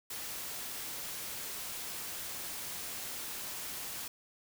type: noise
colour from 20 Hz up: white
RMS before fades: -41 dBFS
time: 0.1-4.08 s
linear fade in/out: 5 ms
effects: none